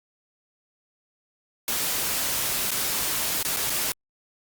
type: noise with dropouts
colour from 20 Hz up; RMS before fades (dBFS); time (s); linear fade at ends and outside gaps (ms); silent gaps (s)
white; -26; 1.68-3.92; 1; 2.707-2.716 / 3.428-3.449 / 3.564-3.569 / 3.698-3.702
effects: Opus 48 kbps